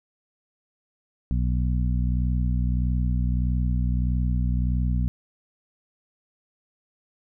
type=harmonic tone; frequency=61.6 Hz; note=B1; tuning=4 cents flat; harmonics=1 / 2 / 3 / 4; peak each=-22 / -27 / -30 / -35 dBFS; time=1.31-5.08 s; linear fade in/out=0 ms; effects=none